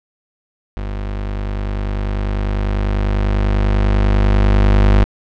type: tone with level ramp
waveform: 35% pulse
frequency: 50.1 Hz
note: G1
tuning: 38 cents sharp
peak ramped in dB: -20 to -6 dBFS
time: 0.77-5.04 s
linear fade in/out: 0 ms
effects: low-pass 3000 Hz 12 dB/octave